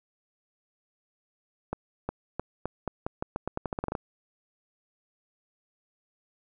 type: accelerating click train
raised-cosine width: 1 ms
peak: -16 dBFS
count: 17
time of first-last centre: 1.73-3.952 s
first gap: 360 ms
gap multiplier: 0.85
effects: none